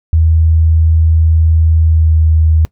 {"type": "tone with pitch glide", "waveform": "sine", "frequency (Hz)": [80.5, 79.44], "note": ["E2", "D#2"], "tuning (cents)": [-41, 37], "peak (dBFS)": -6, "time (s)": [0.13, 2.65], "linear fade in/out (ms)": 0, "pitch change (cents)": -22, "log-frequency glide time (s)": [1.85, 2.16], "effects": ["noise-tail reverb RT60 0.1 s tail -21 dB re dry"]}